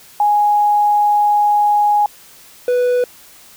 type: tone pair in turn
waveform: sine / triangle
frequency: 830 / 493.5 Hz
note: G#5 / B4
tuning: -1 / -1 cents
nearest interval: major sixth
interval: 900 cents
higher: first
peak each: -10 dBFS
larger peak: neither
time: 0.2-2.06 / 2.68-3.04 s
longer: first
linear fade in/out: 2 ms
effects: white hiss -43 dBFS RMS until 3.56 s